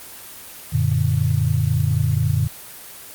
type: chord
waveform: sine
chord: Gb augmented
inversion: none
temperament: equal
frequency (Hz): 92.5 / 116.54 / 146.83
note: Gb2 / Bb2 / D3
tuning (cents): 0 / 0 / 0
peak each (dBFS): -21 / -20 / -20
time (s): 0.72-2.48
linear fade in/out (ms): 20
effects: white hiss -38 dBFS RMS until 3.14 s + Opus 24 kbps